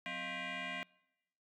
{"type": "tone with frequency modulation", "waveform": "sine", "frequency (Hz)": 181.4, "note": "F#3", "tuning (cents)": -34, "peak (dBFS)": -37, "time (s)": [0.06, 0.83], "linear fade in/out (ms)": 0, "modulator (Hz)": 439, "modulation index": 6.3, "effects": ["noise-tail reverb RT60 0.9 s tail -26 dB re dry", "tanh soft clip ceiling -36 dBFS"]}